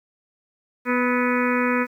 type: harmonic tone with a mistuned harmonic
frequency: 246.9 Hz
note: B3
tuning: in tune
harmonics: 1 / 2 / 4 / 5 / 6 / 7 / 8 / 9 / 10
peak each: -22 / -25 / -28 / -29 / -30 / -30 / -31 / -32 / -32 dBFS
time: 0.85-1.87 s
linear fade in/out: 50 ms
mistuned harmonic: 5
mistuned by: +46 cents
effects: 9-bit